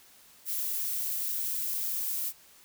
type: noise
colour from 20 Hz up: violet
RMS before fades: -32 dBFS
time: 0.45-2.33 s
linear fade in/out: 50 ms
effects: white hiss -57 dBFS RMS until 2.64 s